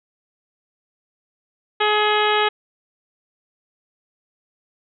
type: harmonic tone with a mistuned harmonic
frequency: 422.3 Hz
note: G#4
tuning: 29 cents sharp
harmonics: 1 / 2 / 3 / 4 / 5 / 6 / 7 / 8 / 9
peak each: -21 / -21 / -23 / -25 / -27 / -28 / -28 / -27 / -31 dBFS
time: 1.8-2.49 s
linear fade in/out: 10 ms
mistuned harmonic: 8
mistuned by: -36 cents
effects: none